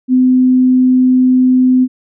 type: tone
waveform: sine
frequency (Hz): 255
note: C4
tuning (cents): -44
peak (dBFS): -6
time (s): 0.08-1.88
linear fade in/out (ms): 50
effects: none